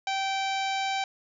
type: harmonic tone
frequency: 777 Hz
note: G5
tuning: 16 cents flat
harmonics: 1 / 2 / 3 / 4 / 5 / 6 / 7 / 8 / 9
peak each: -28 / -38 / -34 / -38 / -38 / -44 / -45 / -48 / -47 dBFS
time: 0.07-1.04 s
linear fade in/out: 2 ms
effects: none